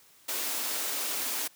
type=high-pass noise; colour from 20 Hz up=white; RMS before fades=-32 dBFS; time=0.28-1.48 s; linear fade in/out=10 ms; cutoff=230 Hz; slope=96 dB/octave; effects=white hiss -59 dBFS RMS until 1.55 s + high-pass 80 Hz 12 dB/octave